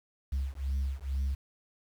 sine beating tone pair, 66.7 / 68.9 Hz, C2 / C#2, +34 / -10 cents, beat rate 2.2 Hz, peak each -31 dBFS, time 0.32-1.35 s, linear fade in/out 10 ms, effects tanh soft clip ceiling -26 dBFS + 9-bit

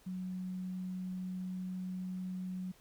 sine tone, 184.4 Hz, F#3, 6 cents flat, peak -37 dBFS, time 0.06-2.72 s, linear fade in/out 10 ms, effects pink hiss -64 dBFS RMS until 2.8 s

